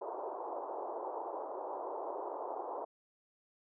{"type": "band-pass noise", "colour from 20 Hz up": "white", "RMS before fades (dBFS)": -41, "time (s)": [0.01, 2.85], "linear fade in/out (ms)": 10, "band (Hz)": [350, 990], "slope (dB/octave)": 48, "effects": []}